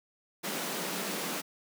pink high-pass noise, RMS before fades -35 dBFS, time 0.43-1.42 s, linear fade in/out 20 ms, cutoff 160 Hz, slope 96 dB/octave, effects none

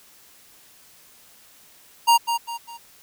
square tone with echo, 935 Hz, A#5, 5 cents sharp, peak -13 dBFS, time 2.07-2.18 s, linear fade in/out 20 ms, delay 200 ms, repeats 3, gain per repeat -8 dB, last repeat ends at 2.78 s, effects white hiss -52 dBFS RMS until 3.02 s

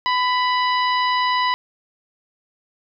harmonic tone with a mistuned harmonic, 989 Hz, B5, 2 cents sharp, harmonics 1 / 2 / 3 / 4 / 5, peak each -18 / -24 / -28 / -30 / -32 dBFS, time 0.06-1.54 s, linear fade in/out 0 ms, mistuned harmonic 1, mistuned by +22 cents, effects none

